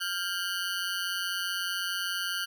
20% pulse ring-modulated tone, 1494 Hz, F#6, 16 cents sharp, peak -22 dBFS, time 0-2.46 s, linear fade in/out 20 ms, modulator 92.4 Hz, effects none

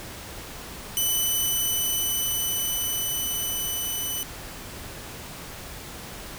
5% pulse tone with level ramp, 2996 Hz, F#7, 21 cents sharp, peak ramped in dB -13 to -19 dBFS, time 0.97-4.23 s, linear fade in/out 0 ms, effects pink hiss -39 dBFS RMS until 6.38 s

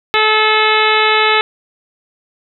harmonic tone with a mistuned harmonic, 432.6 Hz, A4, 29 cents flat, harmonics 1 / 2 / 3 / 4 / 5 / 6 / 7 / 8 / 9, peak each -17 / -17 / -16 / -19 / -17 / -19 / -22 / -21 / -22 dBFS, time 0.14-1.41 s, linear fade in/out 0 ms, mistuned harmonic 8, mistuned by +23 cents, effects none

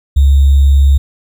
sine tone with sample-and-hold, 69.3 Hz, C#2, in tune, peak -4 dBFS, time 0.16-0.98 s, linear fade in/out 10 ms, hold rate 3675 Hz, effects none

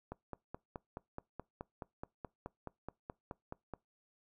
click train, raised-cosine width 1 ms, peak -28 dBFS, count 18, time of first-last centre 0.12-3.737 s, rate 4.7 Hz, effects noise-tail reverb RT60 0.2 s tail -24 dB re dry

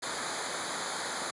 pink noise with comb filter, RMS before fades -35 dBFS, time 0.02-1.31 s, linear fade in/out 10 ms, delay 0.36 ms, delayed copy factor -0.8, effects high-pass 150 Hz 12 dB/octave + resampled to 24000 Hz

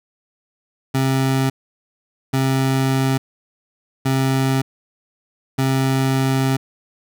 25% pulse tone bursts at uneven times, 133.3 Hz, C3, 33 cents sharp, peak -12 dBFS, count 4, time 0.94-1.5 / 2.33-3.18 / 4.05-4.62 / 5.58-6.57 s, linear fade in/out 10 ms, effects none

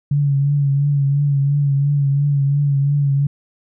sine tone with vibrato, 141.5 Hz, C#3, 36 cents sharp, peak -13 dBFS, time 0.11-3.27 s, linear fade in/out 5 ms, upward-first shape triangle, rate 2.9 Hz, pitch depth 48 cents each way, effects none

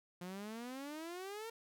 sawtooth exponential sweep, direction up, 174.61 to 463.9 Hz, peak -40 dBFS, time 0.21-1.5 s, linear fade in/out 5 ms, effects none

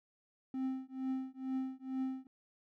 triangle tone with tremolo, 262.3 Hz, C4, 4 cents sharp, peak -30 dBFS, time 0.54-2.27 s, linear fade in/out 2 ms, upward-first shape triangle, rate 2.2 Hz, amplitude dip 100%, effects none

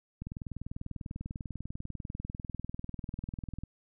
click train, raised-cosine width 5 ms, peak -26 dBFS, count 70, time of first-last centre 0.22-3.636 s, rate 20.2 Hz, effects none

